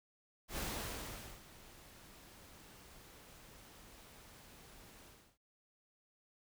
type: noise with ADSR envelope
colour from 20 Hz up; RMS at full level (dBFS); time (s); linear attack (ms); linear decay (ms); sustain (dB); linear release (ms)
pink; -40; 0.48-5.38; 100; 820; -18; 330
effects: none